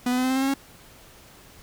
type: tone with pitch steps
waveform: 45% pulse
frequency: 246.9 / 250.6 / 254.4 / 258.3 / 262.2 / 266.2 / 270.2 / 274.3 Hz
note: B3 / B3 / C4 / C4 / C4 / C4 / C#4 / C#4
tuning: 0 / +25 / -48 / -22 / +4 / +30 / -44 / -18 cents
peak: -21 dBFS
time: 0.06-0.54 s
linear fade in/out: 5 ms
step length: 60 ms
effects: pink hiss -50 dBFS RMS until 1.62 s